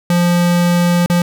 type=tone with dropouts; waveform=square; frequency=174.61 Hz; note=F3; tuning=in tune; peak=-11 dBFS; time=0.1-1.22 s; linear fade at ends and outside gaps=2 ms; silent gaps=1.061-1.099 s; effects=none